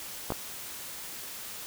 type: clicks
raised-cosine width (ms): 1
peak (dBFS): -16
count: 2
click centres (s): 0.304 / 0.321
effects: white hiss -41 dBFS RMS until 1.66 s